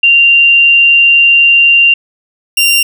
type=tone pair in turn; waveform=sine / sawtooth; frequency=2776 / 2776 Hz; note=F7 / F7; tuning=-11 / -11 cents; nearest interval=unison; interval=0 cents; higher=neither; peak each=-3 dBFS; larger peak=neither; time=0.03-1.94 / 2.57-2.83 s; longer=first; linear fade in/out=5 ms; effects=none